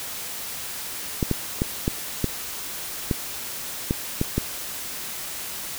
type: clicks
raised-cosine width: 3 ms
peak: -8 dBFS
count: 9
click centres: 1.228 / 1.313 / 1.619 / 1.879 / 2.243 / 3.112 / 3.909 / 4.214 / 4.38 s
effects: white hiss -33 dBFS RMS until 5.78 s